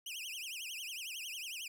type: tone with vibrato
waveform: sawtooth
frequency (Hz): 2794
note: F7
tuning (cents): 0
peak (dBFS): -38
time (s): 0.06-1.68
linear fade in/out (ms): 5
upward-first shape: triangle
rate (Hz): 11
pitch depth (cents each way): 290
effects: none